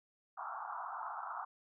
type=band-pass noise; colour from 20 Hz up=white; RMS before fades=-43 dBFS; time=0.37-1.45 s; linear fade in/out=10 ms; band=700 to 1400 Hz; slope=96 dB/octave; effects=none